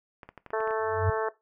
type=clicks; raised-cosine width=0.5 ms; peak=-28 dBFS; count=8; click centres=0.232 / 0.29 / 0.377 / 0.463 / 0.505 / 0.605 / 0.675 / 0.708 s
type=harmonic tone; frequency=220 Hz; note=A3; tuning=in tune; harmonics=2 / 3 / 4 / 5 / 6 / 7 / 8; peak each=-28 / -32 / -34 / -36 / -38 / -39 / -40 dBFS; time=0.53-1.29 s; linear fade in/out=5 ms
type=tone with exponential growth; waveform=sine; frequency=95.3 Hz; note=G2; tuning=48 cents flat; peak=-20 dBFS; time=0.79-1.1 s; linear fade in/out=5 ms; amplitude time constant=66 ms
effects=noise-tail reverb RT60 0.2 s tail -18 dB re dry